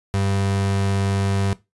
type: tone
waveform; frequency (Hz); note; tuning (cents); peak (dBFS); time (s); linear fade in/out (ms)
35% pulse; 98.2; G2; +4; -17; 0.14-1.53; 0
effects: noise-tail reverb RT60 0.2 s tail -17 dB re dry + resampled to 24000 Hz